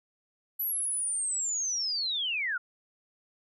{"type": "linear sweep", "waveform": "sine", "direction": "down", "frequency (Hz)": [11930, 1364], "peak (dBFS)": -28, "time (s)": [0.59, 2.58], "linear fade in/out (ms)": 10, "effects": []}